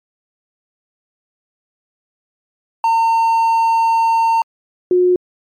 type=tone pair in turn; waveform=triangle / sine; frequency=910 / 361.1 Hz; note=A#5 / F#4; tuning=-42 / -42 cents; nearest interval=octave + major third; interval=1600 cents; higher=first; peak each=-9 / -9 dBFS; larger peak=neither; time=2.84-4.42 / 4.91-5.16 s; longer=first; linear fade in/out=2 ms; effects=MP3 96 kbps